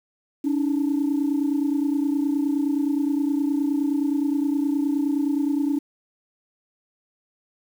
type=tone pair together; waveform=sine; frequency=283.1 / 312.7 Hz; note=C#4 / D#4; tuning=+37 / +9 cents; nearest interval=major second; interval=172 cents; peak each=-20 / -24 dBFS; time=0.44-5.79 s; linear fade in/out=10 ms; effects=tanh soft clip ceiling -15 dBFS + 8-bit